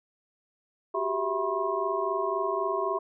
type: tone cluster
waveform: sine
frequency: 372.9 / 396.7 / 659 / 979 / 1074 Hz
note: F#4 / G4 / E5 / B5 / C6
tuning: +14 / +21 / -1 / -15 / +45 cents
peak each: -34 / -31 / -32 / -34 / -31 dBFS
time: 0.94-2.99 s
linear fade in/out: 10 ms
effects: none